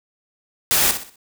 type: noise with echo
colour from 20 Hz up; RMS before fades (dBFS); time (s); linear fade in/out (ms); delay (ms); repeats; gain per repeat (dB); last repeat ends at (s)
white; -17; 0.71-0.91; 0; 62; 4; -9; 1.158
effects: none